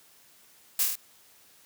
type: noise with echo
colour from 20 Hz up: blue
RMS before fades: -25 dBFS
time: 0.79-0.83 s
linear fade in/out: 2 ms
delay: 25 ms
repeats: 5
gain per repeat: -2 dB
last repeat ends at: 0.955 s
effects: white hiss -58 dBFS RMS until 1.65 s + high-pass 80 Hz 12 dB/octave